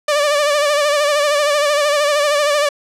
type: tone with vibrato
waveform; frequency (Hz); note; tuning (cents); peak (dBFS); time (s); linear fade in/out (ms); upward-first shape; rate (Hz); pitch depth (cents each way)
sawtooth; 586; D5; -4; -9; 0.08-2.69; 5; sine; 13; 56
effects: low-pass 9000 Hz 12 dB/octave